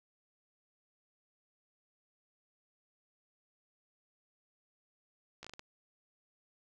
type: slowing click train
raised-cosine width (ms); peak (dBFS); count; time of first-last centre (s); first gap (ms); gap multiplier
0.2; -29; 6; 5.43-5.594; 15; 1.4
effects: none